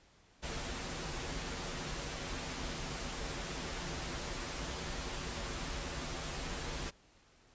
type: noise with comb filter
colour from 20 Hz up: pink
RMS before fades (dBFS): -40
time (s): 0.42-6.91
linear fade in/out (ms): 20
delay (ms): 9.7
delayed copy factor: -0.55
effects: pink hiss -65 dBFS RMS until 7.54 s + resampled to 16000 Hz